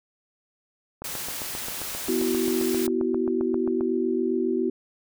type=click train; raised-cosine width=1 ms; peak=-21 dBFS; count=22; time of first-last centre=1.02-3.809 s; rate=7.53 Hz
type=noise; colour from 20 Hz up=white; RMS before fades=-33 dBFS; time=1.04-2.87 s; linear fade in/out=5 ms
type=chord; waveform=sine; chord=B suspended fourth; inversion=none; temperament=equal with one note detuned; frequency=246.9 / 329.6 / 376.9 Hz; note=B3 / E4 / F#4; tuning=0 / 0 / +32 cents; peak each=-27 / -27 / -25 dBFS; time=2.08-4.7 s; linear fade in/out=5 ms
effects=none